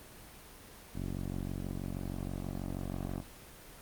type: tone with low-pass filter sweep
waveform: 10% pulse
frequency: 46.25 Hz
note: F#1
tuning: in tune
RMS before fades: -37 dBFS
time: 0.93-3.24 s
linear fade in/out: 50 ms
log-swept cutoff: 390 to 860 Hz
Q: 0.91
effects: pink hiss -52 dBFS RMS until 3.81 s + Opus 24 kbps